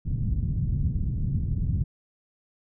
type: low-pass noise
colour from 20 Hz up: white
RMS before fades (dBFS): -26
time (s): 0.05-1.84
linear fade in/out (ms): 10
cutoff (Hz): 150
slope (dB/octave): 24
effects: none